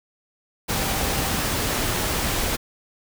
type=tone in noise; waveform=sine; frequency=784 Hz; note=G5; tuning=in tune; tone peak=-35 dBFS; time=0.68-1.38 s; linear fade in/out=20 ms; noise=pink; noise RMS=-24 dBFS; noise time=0.68-2.57 s; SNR=-14 dB; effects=none